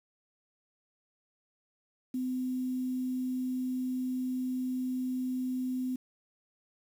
sine tone with quantisation, 255 Hz, C4, 44 cents flat, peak -30 dBFS, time 2.14-5.96 s, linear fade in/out 5 ms, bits 9, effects none

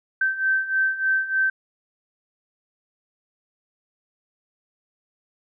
sine beating tone pair, 1549 / 1552.3 Hz, G6 / G6, -21 / -17 cents, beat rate 3.3 Hz, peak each -25 / -21 dBFS, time 0.21-1.5 s, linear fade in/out 5 ms, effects none

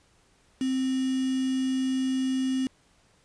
sine tone with quantisation, 261.6 Hz, C4, in tune, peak -24 dBFS, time 0.61-2.67 s, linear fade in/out 2 ms, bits 6, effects pink hiss -63 dBFS RMS until 3.24 s + resampled to 22050 Hz

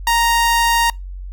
sawtooth tone, 932.3 Hz, A#5, in tune, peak -9 dBFS, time 0.07-0.9 s, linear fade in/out 2 ms, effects noise-tail reverb RT60 0.2 s tail -26 dB re dry + added 46 Hz sine -27 dBFS peak until 1.32 s

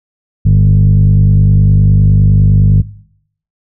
sine tone with frequency modulation, 102.5 Hz, G#2, 22 cents flat, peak -3 dBFS, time 0.45-2.82 s, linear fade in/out 10 ms, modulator 49.8 Hz, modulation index 1.2, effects noise-tail reverb RT60 0.7 s tail -21 dB re dry + tanh soft clip ceiling 0 dBFS

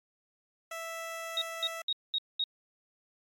15% pulse tone, 659.3 Hz, E5, in tune, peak -31 dBFS, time 0.71-1.82 s, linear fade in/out 5 ms
sine tone bursts, 3764 Hz, A#7, 16 cents sharp, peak -27 dBFS, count 5, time 1.37-2.44 s, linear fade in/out 2 ms, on 46 ms, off 210 ms
effects MP3 64 kbps

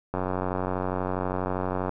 click train, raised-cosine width 1 ms, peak -14 dBFS, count 163, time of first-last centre 0.14-1.893 s, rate 92.4 Hz, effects none

